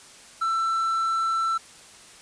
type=tone with quantisation; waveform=triangle; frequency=1336 Hz; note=E6; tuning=23 cents sharp; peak=-20 dBFS; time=0.41-1.58 s; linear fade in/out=10 ms; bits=8; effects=white hiss -48 dBFS RMS until 2.21 s + resampled to 22050 Hz